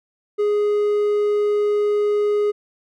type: tone with hard clipping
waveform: triangle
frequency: 415.3 Hz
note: G#4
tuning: in tune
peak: -17 dBFS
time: 0.38-2.52 s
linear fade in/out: 20 ms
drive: 6 dB
effects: none